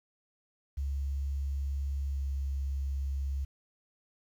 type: tone with pitch glide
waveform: sine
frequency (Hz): 69.3 to 68.46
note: C#2 to C#2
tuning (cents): 0 to -21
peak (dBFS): -30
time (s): 0.77-3.45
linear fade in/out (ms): 10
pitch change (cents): -21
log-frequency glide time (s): 2.13-2.19
effects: 10-bit